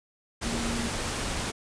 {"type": "tone in noise", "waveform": "sine", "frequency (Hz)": 232.8, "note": "A#3", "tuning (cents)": -2, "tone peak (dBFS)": -32, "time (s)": [0.43, 0.89], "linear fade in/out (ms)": 20, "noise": "pink", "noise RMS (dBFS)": -31, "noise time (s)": [0.41, 1.52], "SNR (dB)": -4, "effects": ["resampled to 22050 Hz"]}